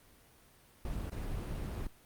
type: noise with dropouts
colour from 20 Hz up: brown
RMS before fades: -38 dBFS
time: 0.85-1.87 s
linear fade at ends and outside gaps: 2 ms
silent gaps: 1.098-1.119 s
effects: pink hiss -62 dBFS RMS until 2.05 s + Opus 32 kbps